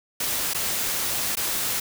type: noise with dropouts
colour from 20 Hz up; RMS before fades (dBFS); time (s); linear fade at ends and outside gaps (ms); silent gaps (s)
white; -26; 0.2-1.8; 5; 0.536-0.545 / 1.355-1.369
effects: none